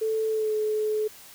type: tone with pitch glide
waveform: sine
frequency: 440 to 428.7 Hz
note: A4 to A4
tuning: 0 to -45 cents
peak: -23 dBFS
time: 0.01-1.08 s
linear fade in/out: 10 ms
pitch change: -45 cents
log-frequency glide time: 0.28-0.55 s
effects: white hiss -48 dBFS RMS until 1.34 s